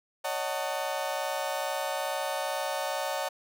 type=chord; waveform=35% pulse; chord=D# half-diminished seventh; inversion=third; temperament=just; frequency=560 / 622.3 / 746.7 / 896 Hz; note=C#5 / D#5 / F#5 / A5; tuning=+18 / 0 / +16 / +31 cents; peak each=-33 / -34 / -34 / -34 dBFS; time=0.24-3.29 s; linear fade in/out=10 ms; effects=none